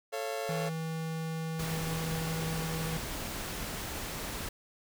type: chord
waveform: 40% pulse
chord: A augmented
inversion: none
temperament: just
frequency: 440 / 550 / 687.5 Hz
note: A4 / C#5 / E#5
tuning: 0 / -14 / -27 cents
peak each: -37 dBFS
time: 0.12-0.7 s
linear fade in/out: 20 ms
type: tone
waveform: square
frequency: 161.5 Hz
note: E3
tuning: 35 cents flat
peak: -34 dBFS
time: 0.49-2.97 s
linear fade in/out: 2 ms
type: noise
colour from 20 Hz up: pink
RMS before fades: -38 dBFS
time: 1.59-4.49 s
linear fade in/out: 5 ms
effects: none